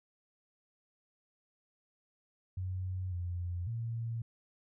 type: tone with pitch steps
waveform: sine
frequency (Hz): 92.6 / 88.1 / 115.2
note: F#2 / F2 / A#2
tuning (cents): +2 / +16 / -20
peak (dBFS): -34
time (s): 2.57-4.22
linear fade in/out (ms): 5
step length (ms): 550
effects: none